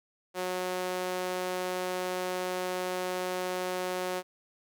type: tone with high-pass filter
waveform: sawtooth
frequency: 182.7 Hz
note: F#3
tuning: 22 cents flat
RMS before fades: -33 dBFS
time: 0.34-4.23 s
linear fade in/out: 50 ms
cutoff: 450 Hz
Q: 1.5
effects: none